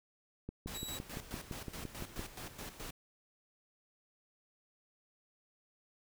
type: click train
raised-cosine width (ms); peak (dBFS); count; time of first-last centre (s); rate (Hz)
3; -28; 11; 0.49-2.194; 5.87
type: noise with tremolo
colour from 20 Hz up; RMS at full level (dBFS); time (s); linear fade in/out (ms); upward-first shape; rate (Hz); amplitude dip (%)
pink; -45; 0.67-2.91; 5; square; 4.7; 65
type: tone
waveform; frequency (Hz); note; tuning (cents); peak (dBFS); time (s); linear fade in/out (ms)
20% pulse; 3892; B7; -26; -36; 0.74-0.98; 10
effects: none